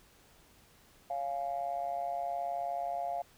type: tone with amplitude modulation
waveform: sine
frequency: 698.5 Hz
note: F5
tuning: in tune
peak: -28 dBFS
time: 1.1-3.22 s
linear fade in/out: 5 ms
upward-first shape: sine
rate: 139 Hz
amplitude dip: 85%
effects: tanh soft clip ceiling -24 dBFS + pink hiss -62 dBFS RMS until 3.37 s